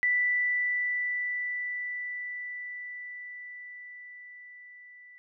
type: tone with level ramp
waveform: sine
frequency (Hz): 1975.5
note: B6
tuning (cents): 0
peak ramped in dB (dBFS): -22 to -49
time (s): 0.03-5.18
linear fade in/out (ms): 0
effects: none